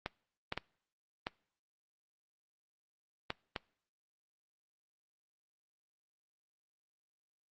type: clicks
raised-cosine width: 0.3 ms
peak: -19 dBFS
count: 6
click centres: 0.061 / 0.524 / 0.576 / 1.269 / 3.304 / 3.562 s
effects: noise-tail reverb RT60 0.6 s tail -25 dB re dry + Opus 24 kbps